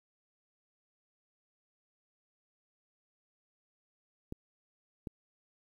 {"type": "clicks", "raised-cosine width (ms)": 3, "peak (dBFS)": -26, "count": 2, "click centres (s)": [4.324, 5.072], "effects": ["10-bit"]}